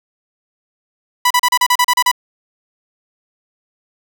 sawtooth tone bursts, 987.8 Hz, B5, in tune, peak -6 dBFS, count 10, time 1.25-2.115 s, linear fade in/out 5 ms, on 55 ms, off 35 ms, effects none

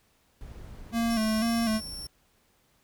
brown noise, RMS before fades -44 dBFS, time 0.41-2.07 s, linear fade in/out 0 ms
square tone with vibrato, 224.6 Hz, A3, 36 cents sharp, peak -25 dBFS, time 0.92-1.81 s, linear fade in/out 50 ms, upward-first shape square, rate 2 Hz, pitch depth 50 cents each way
sawtooth tone, 5440 Hz, F8, 46 cents flat, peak -35 dBFS, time 1.1-2.07 s, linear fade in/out 5 ms
effects pink hiss -67 dBFS RMS until 2.83 s

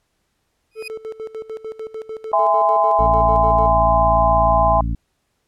35% pulse tone with exponential growth, 2489 Hz, D#7, in tune, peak -24 dBFS, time 0.71-0.88 s, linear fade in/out 5 ms, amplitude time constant 35 ms
triangle tone with tremolo, 440 Hz, A4, in tune, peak -24 dBFS, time 0.75-3.73 s, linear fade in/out 50 ms, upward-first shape square, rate 6.7 Hz, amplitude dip 80%
sine chord, E augmented, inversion none, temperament just, 659.3 / 824.1 / 1030.1 Hz, E5 / G#5 / B#5, 0 / -14 / -27 cents, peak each -17 dBFS, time 2.33-4.81 s, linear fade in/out 2 ms
harmonic tone, 56.7 Hz, A#1, 47 cents flat, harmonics 1 / 2 / 3 / 4 / 5, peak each -20 / -26 / -30 / -32 / -34 dBFS, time 2.99-4.95 s, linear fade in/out 5 ms
effects pink hiss -69 dBFS RMS until 5.47 s + low-pass 12000 Hz 12 dB/octave

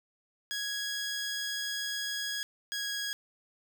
15% pulse tone pair in turn, 1661.2 / 1653.5 Hz, G#6 / G#6, 0 / -8 cents, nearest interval unison, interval 8 cents, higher first, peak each -26 dBFS, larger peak neither, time 0.51-2.43 / 2.72-3.13 s, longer first, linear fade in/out 0 ms, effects none

